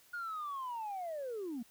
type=linear sweep; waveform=sine; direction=down; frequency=1448 to 218.8 Hz; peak=-36 dBFS; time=0.13-1.63 s; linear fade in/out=10 ms; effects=tanh soft clip ceiling -35 dBFS + white hiss -64 dBFS RMS until 1.7 s